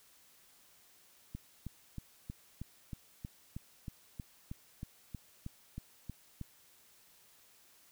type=click train; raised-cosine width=5 ms; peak=-29 dBFS; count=17; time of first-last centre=1.35-6.413 s; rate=3.16 Hz; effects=white hiss -64 dBFS RMS until 7.91 s